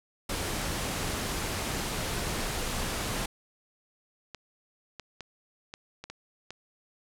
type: noise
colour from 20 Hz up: pink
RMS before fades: -32 dBFS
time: 0.29-3.26 s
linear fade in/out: 5 ms
type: clicks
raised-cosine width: 0.2 ms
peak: -23 dBFS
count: 7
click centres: 4.347 / 4.997 / 5.207 / 5.739 / 6.04 / 6.1 / 6.506 s
effects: low-pass 12000 Hz 12 dB/octave